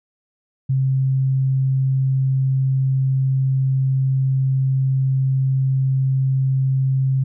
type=tone; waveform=sine; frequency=133.1 Hz; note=C3; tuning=30 cents sharp; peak=-15 dBFS; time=0.69-7.24 s; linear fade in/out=10 ms; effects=none